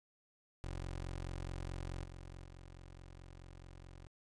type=tone with level steps; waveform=20% pulse; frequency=44.66 Hz; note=F1; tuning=39 cents sharp; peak=-36 / -44 / -47 dBFS; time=0.64-4.07 s; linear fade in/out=0 ms; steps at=2.04 / 2.44 s; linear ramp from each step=2 ms; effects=resampled to 22050 Hz + 12-bit